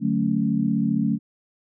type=chord; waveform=sine; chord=D major seventh; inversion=none; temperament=equal; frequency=146.83 / 185 / 220 / 277.2 Hz; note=D3 / F#3 / A3 / C#4; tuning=0 / 0 / 0 / 0 cents; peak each=-28 / -25 / -22 / -26 dBFS; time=0-1.19 s; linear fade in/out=50 ms; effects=none